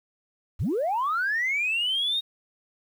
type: linear sweep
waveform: sine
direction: up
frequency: 48.47 to 3761 Hz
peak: -22 dBFS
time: 0.59-2.21 s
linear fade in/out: 20 ms
effects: tanh soft clip ceiling -19 dBFS + 9-bit